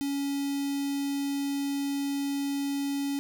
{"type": "tone with notch filter", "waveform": "square", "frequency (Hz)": 280, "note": "C#4", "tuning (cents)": 18, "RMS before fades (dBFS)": -30, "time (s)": [0.01, 3.19], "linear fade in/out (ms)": 0, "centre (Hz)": 1200, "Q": 0.58, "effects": []}